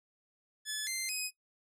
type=tone with pitch steps; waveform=10% pulse; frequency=1722 / 2084 / 2521 Hz; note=A6 / C7 / D#7; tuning=-38 / -7 / +22 cents; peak=-25 dBFS; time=0.65-1.31 s; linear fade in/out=50 ms; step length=220 ms; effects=noise-tail reverb RT60 0.1 s tail -17 dB re dry + low-pass 12000 Hz 12 dB/octave